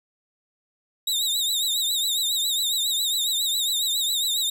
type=tone with vibrato; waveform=sawtooth; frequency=3772 Hz; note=A#7; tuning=20 cents sharp; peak=-19 dBFS; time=1.07-4.5 s; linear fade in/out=5 ms; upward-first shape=triangle; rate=7.3 Hz; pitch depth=110 cents each way; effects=10-bit